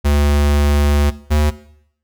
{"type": "tone pair in turn", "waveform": "square", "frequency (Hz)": [72.6, 75.12], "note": ["D2", "D2"], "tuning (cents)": [-19, 40], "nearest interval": "minor second", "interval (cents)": 59, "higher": "second", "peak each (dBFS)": -12, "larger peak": "neither", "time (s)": [[0.04, 1.11], [1.3, 1.51]], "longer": "first", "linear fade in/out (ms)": 20, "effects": ["noise-tail reverb RT60 0.7 s tail -17 dB re dry"]}